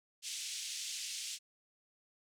white band-pass noise, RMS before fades -42 dBFS, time 0.22-1.39 s, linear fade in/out 50 ms, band 2600 to 7900 Hz, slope 24 dB/octave, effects none

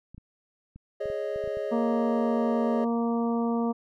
clicks, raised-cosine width 5 ms, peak -33 dBFS, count 9, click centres 0.146 / 0.18 / 0.76 / 1.057 / 1.101 / 1.36 / 1.44 / 1.476 / 1.571 s
triangle chord, Ab suspended fourth, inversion none, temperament just, 415.3 / 553.7 / 623 Hz, Ab4 / Db5 / Eb5, 0 / -2 / +2 cents, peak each -31 dBFS, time 1-2.85 s, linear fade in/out 10 ms
harmonic tone, 233.1 Hz, A#3, in tune, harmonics 1 / 2 / 3 / 4 / 5, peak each -25 / -31 / -35 / -37 / -39 dBFS, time 1.71-3.73 s, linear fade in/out 20 ms
effects none

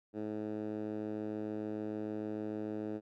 10% pulse tone with band-pass filter, 106.7 Hz, G#2, 47 cents sharp, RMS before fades -39 dBFS, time 0.13-3.01 s, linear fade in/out 50 ms, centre 320 Hz, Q 1.4, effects none

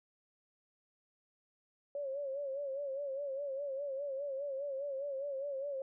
sine tone with vibrato, 554.4 Hz, C#5, in tune, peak -36 dBFS, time 1.95-5.82 s, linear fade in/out 2 ms, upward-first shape sine, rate 4.9 Hz, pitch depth 79 cents each way, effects none

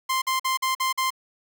sawtooth tone bursts, 1046.5 Hz, C6, in tune, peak -18 dBFS, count 6, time 0.09-1.105 s, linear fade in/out 10 ms, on 130 ms, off 47 ms, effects none

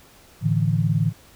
sine chord, A suspended fourth, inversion none, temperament equal, 110 / 146.83 / 164.81 Hz, A2 / D3 / E3, 0 / 0 / 0 cents, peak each -22 dBFS, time 0.41-1.13 s, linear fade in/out 50 ms, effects pink hiss -51 dBFS RMS until 1.35 s

